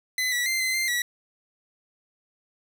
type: tone with pitch steps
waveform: sawtooth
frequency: 2025 / 1948 / 2084 / 2053 / 2091 / 1938 Hz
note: B6 / B6 / C7 / C7 / C7 / B6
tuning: +43 / -24 / -7 / -33 / -2 / -33 cents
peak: -20 dBFS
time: 0.18-1.02 s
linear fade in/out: 2 ms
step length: 140 ms
effects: none